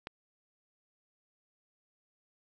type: click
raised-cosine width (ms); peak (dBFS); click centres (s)
0.3; -23; 0.071
effects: none